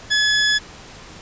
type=tone; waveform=20% pulse; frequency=1703 Hz; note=G#6; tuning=43 cents sharp; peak=-10 dBFS; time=0.1-0.59 s; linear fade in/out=20 ms; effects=pink hiss -40 dBFS RMS until 1.21 s + resampled to 16000 Hz